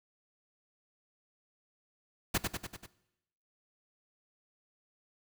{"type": "noise with echo", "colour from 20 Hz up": "pink", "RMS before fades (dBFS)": -28, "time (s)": [2.34, 2.38], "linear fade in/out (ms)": 10, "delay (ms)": 97, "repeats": 5, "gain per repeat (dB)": -4, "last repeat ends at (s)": 2.865, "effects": ["noise-tail reverb RT60 0.9 s tail -19 dB re dry"]}